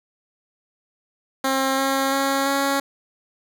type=tone with pitch steps; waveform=10% pulse; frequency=267.2 / 270.3 / 273.4 / 276.6 Hz; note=C4 / C#4 / C#4 / C#4; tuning=+36 / -44 / -24 / -4 cents; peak=-11 dBFS; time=1.44-2.8 s; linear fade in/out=5 ms; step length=340 ms; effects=none